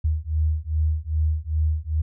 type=beating tone pair; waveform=sine; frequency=76.7 / 79.2 Hz; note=D#2 / D#2; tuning=-24 / +31 cents; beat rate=2.5 Hz; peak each=-23 dBFS; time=0.04-2.02 s; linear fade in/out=10 ms; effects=none